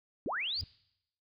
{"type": "linear sweep", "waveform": "sine", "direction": "up", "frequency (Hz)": [181.4, 4978], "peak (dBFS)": -32, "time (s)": [0.26, 0.61], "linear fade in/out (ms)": 0}
{"type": "tone with exponential growth", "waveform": "triangle", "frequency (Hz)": 86.4, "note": "F2", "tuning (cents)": -18, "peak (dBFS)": -32, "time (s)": [0.55, 0.64], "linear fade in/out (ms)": 5, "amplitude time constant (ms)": 19}
{"effects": ["noise-tail reverb RT60 0.8 s tail -23 dB re dry"]}